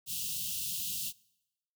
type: band-stop noise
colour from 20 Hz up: white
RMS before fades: -36 dBFS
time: 0.06-1.13 s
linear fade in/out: 50 ms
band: 220 to 2700 Hz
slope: 96 dB/octave
effects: noise-tail reverb RT60 0.9 s tail -24 dB re dry + high-pass 80 Hz 12 dB/octave